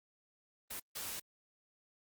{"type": "noise bursts at uneven times", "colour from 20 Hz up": "white", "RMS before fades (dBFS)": -42, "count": 2, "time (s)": [[0.7, 0.8], [0.95, 1.2]], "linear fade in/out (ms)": 10, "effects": ["Opus 24 kbps"]}